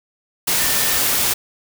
sine tone in noise, 1802 Hz, A6, 41 cents sharp, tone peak -29 dBFS, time 0.59-0.99 s, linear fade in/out 10 ms, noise white, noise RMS -18 dBFS, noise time 0.47-1.34 s, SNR -14 dB, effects none

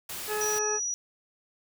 white noise, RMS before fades -37 dBFS, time 0.09-0.59 s, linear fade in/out 5 ms
harmonic tone, 424.1 Hz, G#4, 36 cents sharp, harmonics 1 / 2 / 3 / 4 / 6, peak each -30 / -36 / -38 / -37 / -44 dBFS, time 0.27-0.8 s, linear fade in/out 50 ms
sine tone, 5830 Hz, F#8, 26 cents flat, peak -28 dBFS, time 0.41-0.94 s, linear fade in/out 0 ms
effects none

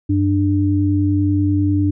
sine tone pair together, 95.4 / 296.3 Hz, G2 / D4, -47 / +15 cents, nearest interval octave + minor sixth, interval 1962 cents, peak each -16 dBFS, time 0.09-1.91 s, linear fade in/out 10 ms, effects none

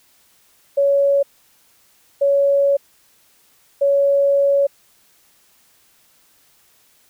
sine tone bursts at uneven times, 560 Hz, C#5, 18 cents sharp, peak -12 dBFS, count 3, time 0.77-1.23 / 2.21-2.77 / 3.81-4.67 s, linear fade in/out 10 ms, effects white hiss -56 dBFS RMS until 7.09 s

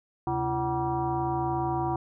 sine tone with frequency modulation, 546 Hz, C#5, 26 cents flat, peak -25 dBFS, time 0.27-1.96 s, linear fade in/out 2 ms, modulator 207 Hz, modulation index 2.3, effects none

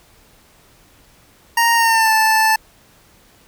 25% pulse tone with pitch glide, 931 to 878.7 Hz, A#5 to A5, -2 to -3 cents, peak -8 dBFS, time 1.57-2.56 s, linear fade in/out 5 ms, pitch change -101 cents, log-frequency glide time 1.75-2.12 s, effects pink hiss -51 dBFS RMS until 3.47 s

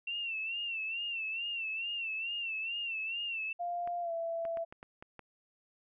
sine tone with vibrato, 2714 Hz, E7, 50 cents sharp, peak -34 dBFS, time 0.07-3.53 s, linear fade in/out 5 ms, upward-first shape sine, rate 2.3 Hz, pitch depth 81 cents each way
sine tone with pitch glide, 698.5 to 667 Hz, F5 to E5, 0 to +20 cents, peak -33 dBFS, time 3.59-4.65 s, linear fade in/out 20 ms, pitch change -80 cents, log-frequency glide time 4.01-4.12 s
clicks, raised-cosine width 0.5 ms, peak -32 dBFS, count 7, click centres 3.875 / 4.452 / 4.572 / 4.725 / 4.829 / 5.025 / 5.193 s
effects none

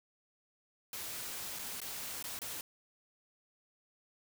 white noise with dropouts, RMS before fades -42 dBFS, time 0.93-2.61 s, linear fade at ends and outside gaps 1 ms, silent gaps 1.588-1.592 / 1.803-1.816 / 2.226-2.241 / 2.39-2.417 s, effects none

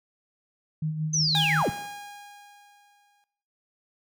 sine tone with tremolo, 155.56 Hz, D#3, in tune, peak -24 dBFS, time 0.82-1.63 s, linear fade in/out 5 ms, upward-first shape sine, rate 5.7 Hz, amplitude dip 45%
sine linear sweep, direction down, 6280 to 45 Hz, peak -22 dBFS, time 1.13-1.7 s, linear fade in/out 10 ms
sawtooth tone with exponential decay, 817 Hz, G#5, 29 cents flat, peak -22 dBFS, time 1.35-3.24 s, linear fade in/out 0 ms, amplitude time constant 410 ms
effects noise-tail reverb RT60 0.8 s tail -17 dB re dry

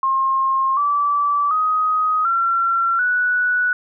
sine tone with pitch steps, 1068 / 1158 / 1255.5 / 1361.2 / 1475.9 Hz, C6 / D6 / D#6 / F6 / F#6, +35 / -25 / +15 / -45 / -5 cents, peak -15 dBFS, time 0.03-3.73 s, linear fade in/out 2 ms, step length 740 ms, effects none

